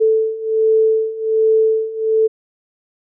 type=beating tone pair; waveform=sine; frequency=440 / 441.3 Hz; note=A4 / A4; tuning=0 / +5 cents; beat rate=1.3 Hz; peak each=-17 / -14 dBFS; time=0-2.28 s; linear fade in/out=20 ms; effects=none